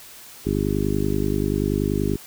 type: harmonic tone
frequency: 50.4 Hz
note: G1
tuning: 49 cents sharp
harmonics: 1 / 2 / 3 / 4 / 5 / 6 / 7 / 8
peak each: -28 / -28 / -28 / -28 / -28 / -28 / -28 / -28 dBFS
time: 0.45-2.17 s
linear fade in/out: 20 ms
effects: white hiss -43 dBFS RMS until 2.26 s